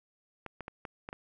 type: clicks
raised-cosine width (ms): 0.5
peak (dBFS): -25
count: 6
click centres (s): 0.463 / 0.607 / 0.681 / 0.852 / 1.089 / 1.129
effects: none